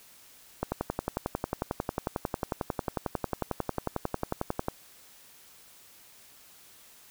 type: click train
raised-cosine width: 1 ms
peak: -14 dBFS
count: 46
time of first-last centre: 0.63-4.684 s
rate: 11.1 Hz
effects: white hiss -55 dBFS RMS until 7.1 s